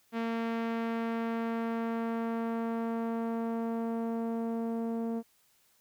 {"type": "tone with low-pass filter sweep", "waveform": "sawtooth", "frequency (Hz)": 229, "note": "A#3", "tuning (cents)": -31, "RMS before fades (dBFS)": -33, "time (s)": [0.12, 5.23], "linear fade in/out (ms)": 50, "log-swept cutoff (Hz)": [2600, 580], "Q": 0.85, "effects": ["white hiss -68 dBFS RMS until 5.8 s"]}